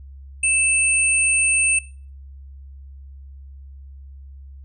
sine tone pair together, 2637 / 8870 Hz, E7 / C#9, 0 / 0 cents, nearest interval octave + major sixth, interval 2100 cents, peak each -18 / -19 dBFS, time 0.43-1.79 s, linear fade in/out 5 ms, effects noise-tail reverb RT60 0.4 s tail -20 dB re dry + added 68 Hz sine -37 dBFS peak until 4.64 s

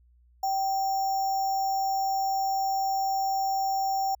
sine tone with sample-and-hold, 776 Hz, G5, 18 cents flat, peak -24 dBFS, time 0.43-4.15 s, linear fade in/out 5 ms, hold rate 6300 Hz, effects added 60 Hz sine -57 dBFS peak until 4.2 s

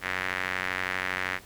sawtooth tone with band-pass filter, 92.6 Hz, F#2, 2 cents sharp, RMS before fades -31 dBFS, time 0.01-1.4 s, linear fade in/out 50 ms, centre 1900 Hz, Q 2.8, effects pink hiss -51 dBFS RMS until 1.45 s

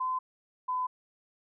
sine tone pair in turn, 1024 / 1009.3 Hz, C6 / B5, -38 / +37 cents, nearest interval unison, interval 25 cents, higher first, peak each -28 dBFS, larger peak neither, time 0-0.19 / 0.68-0.87 s, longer neither, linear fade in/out 10 ms, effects none

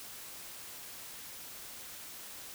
silence, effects white hiss -47 dBFS RMS until 2.54 s

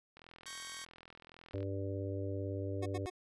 click train, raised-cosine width 0.3 ms, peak -38 dBFS, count 62, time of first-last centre 0.17-1.629 s, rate 41.8 Hz
10% pulse chord, G diminished, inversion second, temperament equal with one note detuned, 1108.7 / 1568 / 1876.5 Hz, Db6 / G6 / Bb6, 0 / 0 / +11 cents, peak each -40 dBFS, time 0.46-0.85 s, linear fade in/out 5 ms
harmonic tone, 98 Hz, G2, in tune, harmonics 1 / 3 / 4 / 5 / 6, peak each -38 / -43 / -44 / -45 / -46 dBFS, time 1.54-3.06 s, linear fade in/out 0 ms
25% pulse tone bursts, 365.1 Hz, F#4, 23 cents flat, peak -35 dBFS, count 3, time 2.82-3.101 s, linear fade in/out 10 ms, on 41 ms, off 79 ms
effects resampled to 24000 Hz

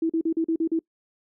sine tone bursts, 326.3 Hz, E4, 18 cents flat, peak -20 dBFS, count 7, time 0.02-0.792 s, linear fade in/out 5 ms, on 76 ms, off 40 ms, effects noise-tail reverb RT60 0.1 s tail -24 dB re dry

